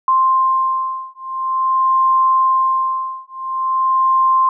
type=beating tone pair; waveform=sine; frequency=1050 / 1050.47 Hz; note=C6 / C6; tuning=+6 / +7 cents; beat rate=0.47 Hz; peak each=-16 dBFS; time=0.08-4.49 s; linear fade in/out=2 ms; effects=none